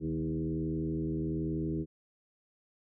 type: tone with frequency modulation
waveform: sine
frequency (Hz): 237.3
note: A#3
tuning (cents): +31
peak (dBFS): -30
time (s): 0-1.86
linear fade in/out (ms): 50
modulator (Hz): 81.1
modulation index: 1.8
effects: none